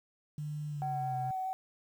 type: tone with pitch glide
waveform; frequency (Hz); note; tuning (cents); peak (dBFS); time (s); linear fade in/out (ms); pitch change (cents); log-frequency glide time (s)
sine; 149.9 to 130.5; D3 to C3; +36 to -4; -35; 0.38-1.31; 2; -240; 0.68-1.15
type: tone with vibrato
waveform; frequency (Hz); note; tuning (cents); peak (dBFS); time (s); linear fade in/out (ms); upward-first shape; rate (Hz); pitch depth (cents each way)
sine; 755; F#5; +35; -32; 0.82-1.53; 0; square; 4.7; 8
effects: tanh soft clip ceiling -26 dBFS + 10-bit